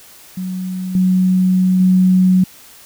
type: tone with level steps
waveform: sine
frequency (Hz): 185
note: F#3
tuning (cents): 0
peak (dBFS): -20 / -10 / -8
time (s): 0.37-2.44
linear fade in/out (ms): 5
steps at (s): 0.95 / 1.8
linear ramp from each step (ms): 2
effects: white hiss -42 dBFS RMS until 2.85 s